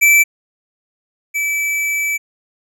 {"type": "tone pair in turn", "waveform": "square", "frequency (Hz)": [2323, 2308], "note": ["D7", "D7"], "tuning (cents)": [-20, -31], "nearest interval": "unison", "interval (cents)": 11, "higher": "first", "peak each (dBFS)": [-8, -17], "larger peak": "first", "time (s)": [[0.01, 0.24], [1.34, 2.18]], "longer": "second", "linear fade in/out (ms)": 20, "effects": []}